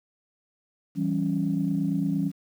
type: chord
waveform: sine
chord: C# diminished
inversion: first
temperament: equal with one note detuned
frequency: 164.81 / 193.63 / 277.2 Hz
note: E3 / G3 / C#4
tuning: 0 / -21 / 0 cents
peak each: -27 dBFS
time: 0.95-2.32 s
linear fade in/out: 50 ms
effects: tanh soft clip ceiling -14 dBFS + 9-bit